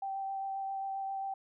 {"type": "tone with vibrato", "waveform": "sine", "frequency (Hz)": 779, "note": "G5", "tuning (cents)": -11, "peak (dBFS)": -34, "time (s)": [0.02, 1.34], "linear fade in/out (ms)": 5, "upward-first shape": "sine", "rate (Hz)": 7.5, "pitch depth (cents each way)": 11, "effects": []}